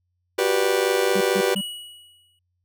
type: chord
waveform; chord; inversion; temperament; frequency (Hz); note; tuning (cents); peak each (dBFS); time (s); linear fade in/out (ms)
40% pulse; G major seventh; third; just; 367.5 / 392 / 490 / 588; F#4 / G4 / B4 / D5; -12 / 0 / -14 / +2; -25 / -22 / -22 / -28; 0.38-1.55; 10
type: tone bursts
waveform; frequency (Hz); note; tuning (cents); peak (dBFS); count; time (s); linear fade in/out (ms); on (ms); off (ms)
triangle; 196; G3; 0; -22; 3; 1.15-1.613; 10; 61; 140
type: tone with exponential decay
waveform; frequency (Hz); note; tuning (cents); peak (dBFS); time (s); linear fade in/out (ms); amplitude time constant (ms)
square; 2920; F#7; -24; -25; 1.56-2.39; 2; 180
effects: added 89 Hz sine -70 dBFS peak until 2.64 s